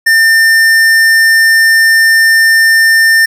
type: tone with tanh clipping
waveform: sine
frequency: 1800 Hz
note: A6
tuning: 39 cents sharp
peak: -6 dBFS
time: 0.06-3.26 s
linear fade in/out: 10 ms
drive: 17 dB
effects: none